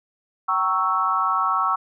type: chord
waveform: sine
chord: G diminished seventh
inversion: none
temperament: equal with one note detuned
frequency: 766.1 / 932.3 / 1108.7 / 1318.5 Hz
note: G5 / Bb5 / Db6 / Fb6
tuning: -40 / 0 / 0 / 0 cents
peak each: -28 / -28 / -22 / -22 dBFS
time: 0.48-1.76 s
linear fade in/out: 10 ms
effects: none